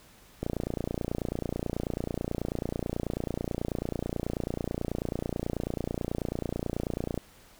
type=click train; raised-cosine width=2 ms; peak=-17 dBFS; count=198; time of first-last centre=0.43-7.177 s; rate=29.2 Hz; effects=pink hiss -56 dBFS RMS until 7.59 s